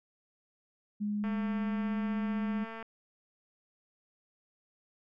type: tone with pitch glide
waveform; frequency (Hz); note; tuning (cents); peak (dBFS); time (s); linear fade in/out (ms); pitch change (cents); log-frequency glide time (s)
sine; 207.7 to 209.5; G#3 to G#3; 0 to +15; -30; 1-2.65; 20; +15; 1.67-2
type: click train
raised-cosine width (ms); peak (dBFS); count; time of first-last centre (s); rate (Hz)
0.5; -29; 358; 1.24-2.827; 225
effects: none